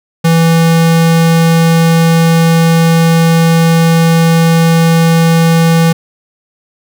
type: tone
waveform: square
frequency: 165.1 Hz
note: E3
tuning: 3 cents sharp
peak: -6 dBFS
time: 0.24-5.93 s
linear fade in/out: 10 ms
effects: none